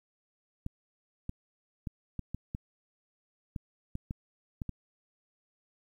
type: clicks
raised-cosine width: 5 ms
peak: -23 dBFS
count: 11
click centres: 0.664 / 1.294 / 1.872 / 2.193 / 2.346 / 2.549 / 3.562 / 3.954 / 4.109 / 4.618 / 4.693 s
effects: 10-bit